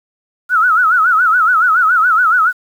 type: tone with vibrato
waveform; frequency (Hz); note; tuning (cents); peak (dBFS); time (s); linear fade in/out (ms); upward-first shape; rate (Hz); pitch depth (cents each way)
sine; 1375; F6; -27; -8; 0.49-2.53; 50; sine; 7.1; 150
effects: 7-bit